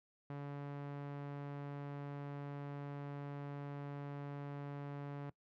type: tone with low-pass filter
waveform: sawtooth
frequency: 142.7 Hz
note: D3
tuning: 49 cents flat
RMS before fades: -45 dBFS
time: 0.3-5.3 s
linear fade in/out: 2 ms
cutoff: 1700 Hz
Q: 0.66
effects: noise-tail reverb RT60 0.1 s tail -21 dB re dry